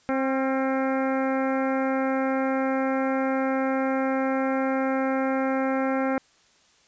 harmonic tone with a mistuned harmonic, 265.6 Hz, C4, 26 cents sharp, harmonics 1 / 2 / 3 / 4 / 5 / 6 / 7 / 8 / 9, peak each -25 / -27 / -31 / -38 / -34 / -37 / -41 / -39 / -45 dBFS, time 0.09-6.18 s, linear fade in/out 0 ms, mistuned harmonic 5, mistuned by +28 cents, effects white hiss -60 dBFS RMS until 6.87 s + resampled to 16000 Hz

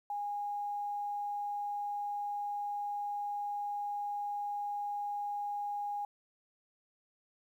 sine tone, 820 Hz, G#5, 22 cents flat, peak -34 dBFS, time 0.1-6.05 s, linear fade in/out 2 ms, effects 11-bit

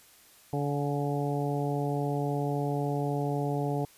harmonic tone with a mistuned harmonic, 143.7 Hz, D3, 37 cents flat, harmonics 1 / 2 / 3 / 4 / 5 / 6, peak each -30 / -34 / -34 / -39 / -36 / -40 dBFS, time 0.53-3.85 s, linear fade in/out 2 ms, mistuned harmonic 6, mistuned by -30 cents, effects white hiss -57 dBFS RMS until 3.97 s + resampled to 32000 Hz

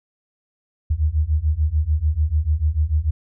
sine beating tone pair, 73.42 / 80.22 Hz, D2 / E2, 0 / -47 cents, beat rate 6.8 Hz, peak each -20 / -19 dBFS, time 0.9-3.11 s, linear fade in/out 10 ms, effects none

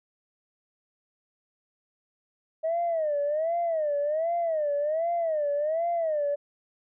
sine tone with vibrato, 629 Hz, D#5, 19 cents sharp, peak -23 dBFS, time 2.63-6.36 s, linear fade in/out 20 ms, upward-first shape sine, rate 1.3 Hz, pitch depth 160 cents each way, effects tanh soft clip ceiling -20 dBFS

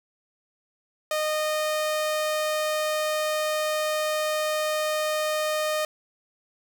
sawtooth tone, 615 Hz, D#5, 20 cents flat, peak -20 dBFS, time 1.11-5.85 s, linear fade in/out 2 ms, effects none

